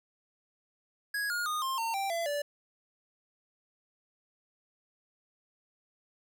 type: tone with pitch steps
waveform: square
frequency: 1661.2 / 1429.5 / 1230.2 / 1058.7 / 911 / 784 / 674.7 / 580.6 Hz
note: G#6 / F6 / D#6 / C6 / A#5 / G5 / E5 / D5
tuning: 0 / +40 / -20 / +20 / -40 / 0 / +40 / -20 cents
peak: -31 dBFS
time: 1.14-2.42 s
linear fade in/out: 5 ms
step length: 160 ms
effects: none